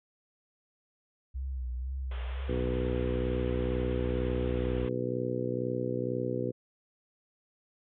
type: tone with vibrato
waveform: sine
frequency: 63.9 Hz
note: C2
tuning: 40 cents flat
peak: -32 dBFS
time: 1.34-4.87 s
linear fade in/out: 20 ms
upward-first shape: sine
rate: 2 Hz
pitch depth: 76 cents each way
type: band-pass noise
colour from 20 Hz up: pink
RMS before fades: -48 dBFS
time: 2.11-4.89 s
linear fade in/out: 5 ms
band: 380 to 3500 Hz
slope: 96 dB/octave
type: harmonic tone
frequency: 62.1 Hz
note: B1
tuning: 10 cents sharp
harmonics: 2 / 3 / 4 / 5 / 6 / 7 / 8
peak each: -36 / -41 / -37 / -39 / -36 / -39 / -35 dBFS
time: 2.48-6.52 s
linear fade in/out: 20 ms
effects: none